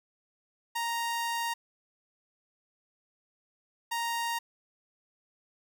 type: tone bursts at uneven times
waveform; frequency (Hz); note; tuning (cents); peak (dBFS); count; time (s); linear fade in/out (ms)
sawtooth; 932.3; A#5; 0; -26; 2; 0.75-1.54 / 3.91-4.39; 10
effects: none